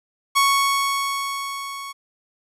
sawtooth tone with level ramp, 1108.7 Hz, C#6, in tune, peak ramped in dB -10 to -28 dBFS, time 0.35-1.93 s, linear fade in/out 20 ms, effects resampled to 32000 Hz

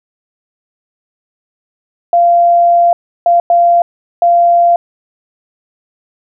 sine tone bursts at uneven times, 691 Hz, F5, 19 cents flat, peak -5 dBFS, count 4, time 2.13-2.93 / 3.26-3.4 / 3.5-3.82 / 4.22-4.76 s, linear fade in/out 2 ms, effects none

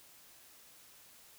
silence, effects white hiss -59 dBFS RMS until 1.38 s

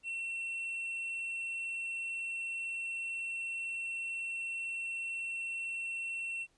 triangle tone, 2709 Hz, E7, 47 cents sharp, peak -34 dBFS, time 0.03-6.47 s, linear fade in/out 50 ms, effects pink hiss -72 dBFS RMS until 6.57 s + resampled to 22050 Hz

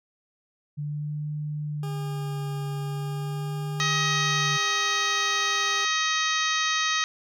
sine tone with vibrato, 146.83 Hz, D3, in tune, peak -28 dBFS, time 0.77-4.58 s, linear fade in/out 20 ms, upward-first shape sine, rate 0.4 Hz, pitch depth 38 cents each way
20% pulse tone with pitch glide, 405.3 to 400.2 Hz, G#4 to G4, -42 to +36 cents, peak -32 dBFS, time 1.83-5.85 s, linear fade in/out 2 ms, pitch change -22 cents, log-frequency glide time 3.85-5.7 s
harmonic tone, 632 Hz, D#5, 27 cents sharp, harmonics 2 / 3 / 4 / 5 / 6 / 7 / 8 / 9 / 10, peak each -28 / -28 / -32 / -33 / -30 / -36 / -38 / -37 / -34 dBFS, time 3.8-7.04 s, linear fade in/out 0 ms
effects none

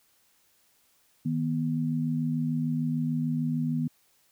sine tone pair together, 156.89 / 243.6 Hz, D#3 / B3, +15 / -24 cents, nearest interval minor sixth, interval 761 cents, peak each -28 dBFS, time 1.25-3.88 s, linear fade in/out 10 ms, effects white hiss -66 dBFS RMS until 4.31 s

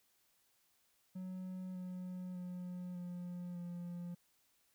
triangle tone with pitch steps, 185 / 182.35 / 179.73 / 177.16 / 174.62 Hz, F#3 / F#3 / F3 / F3 / F3, 0 / -25 / +50 / +25 / 0 cents, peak -40 dBFS, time 1.15-4.15 s, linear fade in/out 10 ms, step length 600 ms, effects white hiss -75 dBFS RMS until 4.74 s

